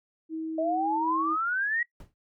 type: tone with pitch glide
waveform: sine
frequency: 320 to 322.4 Hz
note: D#4 to E4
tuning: +49 to -38 cents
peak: -30 dBFS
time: 0.29-1.37 s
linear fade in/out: 50 ms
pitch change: +13 cents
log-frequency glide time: 0.59-1.17 s
type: exponential sweep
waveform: sine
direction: up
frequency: 626 to 1936 Hz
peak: -25 dBFS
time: 0.58-1.83 s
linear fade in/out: 5 ms
type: noise with exponential decay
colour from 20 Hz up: brown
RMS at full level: -40 dBFS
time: 2-2.14 s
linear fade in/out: 2 ms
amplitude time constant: 30 ms
effects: noise-tail reverb RT60 0.1 s tail -19 dB re dry